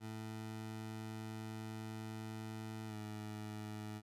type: tone with pitch glide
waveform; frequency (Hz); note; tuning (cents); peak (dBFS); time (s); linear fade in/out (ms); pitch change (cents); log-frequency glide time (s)
20% pulse; 110 to 106.68; A2 to G#2; 0 to +47; -39; 0-4.02; 50; -53; 2.87-2.95
effects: resampled to 32000 Hz